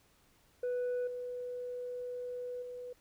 sine tone with level steps, 493.9 Hz, B4, in tune, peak -29 / -37 / -41 dBFS, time 0.63-2.93 s, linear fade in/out 5 ms, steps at 1.07 / 2.62 s, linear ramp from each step 5 ms, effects tanh soft clip ceiling -31 dBFS + pink hiss -68 dBFS RMS until 3 s

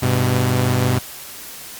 sawtooth tone pair together, 100 / 126.08 Hz, G2 / B2, +35 / +36 cents, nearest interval major third, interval 401 cents, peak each -16 / -13 dBFS, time 0.02-0.99 s, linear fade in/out 10 ms, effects white hiss -35 dBFS RMS until 1.79 s + Opus 48 kbps

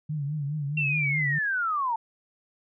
sine tone with vibrato, 146.83 Hz, D3, in tune, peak -27 dBFS, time 0.09-1.39 s, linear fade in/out 10 ms, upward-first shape triangle, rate 4.8 Hz, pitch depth 110 cents each way
sine linear sweep, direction down, 2735 to 880 Hz, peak -24 dBFS, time 0.77-1.96 s, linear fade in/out 5 ms
effects none

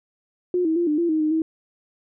sine tone with pitch steps, 358.6 / 320.4 / 345.5 / 300.6 / 341.3 / 313.8 / 307.8 / 320.2 Hz, F4 / E4 / F4 / D4 / F4 / D#4 / D#4 / D#4, +46 / -49 / -19 / +40 / -40 / +15 / -19 / +50 cents, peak -18 dBFS, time 0.54-1.42 s, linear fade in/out 2 ms, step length 110 ms, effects none

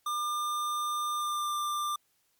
square tone with pitch glide, 1200 to 1189 Hz, D6 to D6, +37 to +21 cents, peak -30 dBFS, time 0.06-1.96 s, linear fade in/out 5 ms, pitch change -16 cents, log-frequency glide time 1.17-1.56 s, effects white hiss -72 dBFS RMS until 2.39 s + MP3 96 kbps

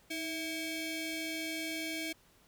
sawtooth ring-modulated tone, 973 Hz, B5, 26 cents flat, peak -29 dBFS, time 0.1-2.13 s, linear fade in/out 10 ms, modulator 1290 Hz, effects pink hiss -65 dBFS RMS until 2.47 s

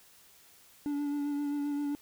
triangle tone with vibrato, 288.8 Hz, D4, 29 cents flat, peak -28 dBFS, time 0.86-1.95 s, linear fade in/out 0 ms, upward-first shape sine, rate 7.6 Hz, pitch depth 21 cents each way, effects white hiss -59 dBFS RMS until 2.01 s

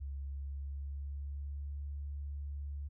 sine tone with pitch glide, 69.3 to 71.37 Hz, C#2 to D2, 0 to -49 cents, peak -38 dBFS, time 0-2.89 s, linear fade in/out 20 ms, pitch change +51 cents, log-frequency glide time 0.29-1.79 s, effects none

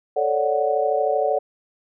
sine chord, D major seventh, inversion second, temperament equal, 440 / 554.4 / 587.3 / 740 Hz, A4 / C#5 / D5 / F#5, 0 / 0 / 0 / 0 cents, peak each -24 / -24 / -23 / -23 dBFS, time 0.16-1.39 s, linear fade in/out 10 ms, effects none

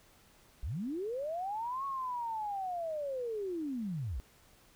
sine linear two-way sweep, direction up then down, 45.91 to 1112 to 49.1 Hz, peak -34 dBFS, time 0.63-4.2 s, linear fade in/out 0 ms, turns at 1.85 s, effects pink hiss -63 dBFS RMS until 4.75 s

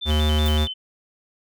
sine tone with vibrato, 3292 Hz, G#7, 16 cents flat, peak -27 dBFS, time 0.01-0.74 s, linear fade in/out 20 ms, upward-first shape square, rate 5.3 Hz, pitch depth 130 cents each way
square tone, 76 Hz, D#2, 40 cents flat, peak -18 dBFS, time 0.05-0.68 s, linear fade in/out 50 ms
violet noise with exponential decay, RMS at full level -31 dBFS, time 0.46-0.63 s, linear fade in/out 0 ms, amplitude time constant 35 ms
effects none

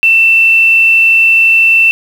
sine tone with quantisation, 2677 Hz, E7, 26 cents sharp, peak -4 dBFS, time 0.03-1.91 s, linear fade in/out 0 ms, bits 5, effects none

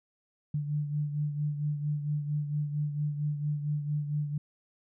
sine beating tone pair, 147.5 / 151.9 Hz, D3 / D#3, +8 / -41 cents, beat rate 4.4 Hz, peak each -29 / -37 dBFS, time 0.54-4.38 s, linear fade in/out 5 ms, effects none

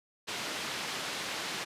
white band-pass noise, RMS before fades -37 dBFS, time 0.27-1.65 s, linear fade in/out 20 ms, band 140 to 4200 Hz, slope 12 dB/octave, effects resampled to 32000 Hz

